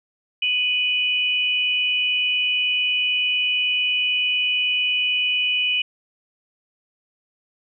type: tone pair together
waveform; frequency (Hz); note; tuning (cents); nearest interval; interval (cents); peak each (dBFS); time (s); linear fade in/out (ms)
sine; 2489 / 2960; D#7 / F#7; 0 / 0; minor third; 300; -21; 0.42-5.82; 5
effects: none